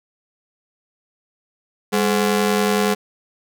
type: ring-modulated tone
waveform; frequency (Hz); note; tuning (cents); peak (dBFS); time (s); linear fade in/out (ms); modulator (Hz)
sawtooth; 312.6; D#4; +8; -9; 1.92-2.95; 20; 111
effects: none

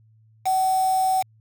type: tone with quantisation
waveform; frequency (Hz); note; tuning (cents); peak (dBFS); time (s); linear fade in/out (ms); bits
sine; 755; F#5; +35; -18; 0.45-1.23; 20; 5
effects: added 110 Hz sine -53 dBFS peak until 1.4 s

